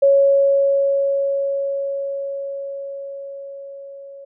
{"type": "tone with level ramp", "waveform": "sine", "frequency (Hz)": 554.4, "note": "C#5", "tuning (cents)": 0, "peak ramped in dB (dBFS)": [-9, -35], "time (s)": [0.02, 4.25], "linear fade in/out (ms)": 10, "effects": []}